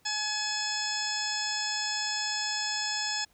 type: harmonic tone with a mistuned harmonic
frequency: 848 Hz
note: G#5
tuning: 36 cents sharp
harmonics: 1 / 2 / 3 / 4 / 5 / 6 / 8 / 9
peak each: -38 / -36 / -40 / -38 / -40 / -33 / -38 / -41 dBFS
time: 0.05-3.25 s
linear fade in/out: 10 ms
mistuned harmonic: 6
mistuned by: +38 cents
effects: pink hiss -66 dBFS RMS until 3.33 s